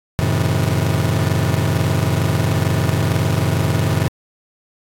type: chord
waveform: 40% pulse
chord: F# diminished seventh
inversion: none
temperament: just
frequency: 92.5 / 111 / 133.2 / 159.84 Hz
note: F#2 / A2 / C3 / Eb3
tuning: 0 / +16 / +31 / +47 cents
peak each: -20 dBFS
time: 0.19-4.08 s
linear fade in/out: 0 ms
effects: AAC 64 kbps